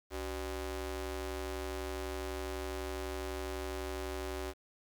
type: ring-modulated tone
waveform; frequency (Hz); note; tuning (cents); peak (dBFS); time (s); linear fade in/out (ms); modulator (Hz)
sawtooth; 220; A3; 0; -30; 0.1-4.54; 50; 156
effects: 10-bit